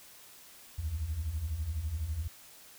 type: beating tone pair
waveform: sine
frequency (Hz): 69.7 / 81.7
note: C#2 / E2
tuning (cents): +10 / -15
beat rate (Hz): 12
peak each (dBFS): -37 / -32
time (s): 0.78-2.28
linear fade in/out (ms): 10
effects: tanh soft clip ceiling -26 dBFS + white hiss -54 dBFS RMS until 2.78 s